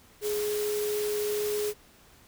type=tone in noise; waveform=sine; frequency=419 Hz; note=G#4; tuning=15 cents sharp; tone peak=-27 dBFS; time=0.21-1.74 s; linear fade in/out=50 ms; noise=white; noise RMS=-37 dBFS; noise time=0.21-1.74 s; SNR=+7 dB; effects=pink hiss -57 dBFS RMS until 2.27 s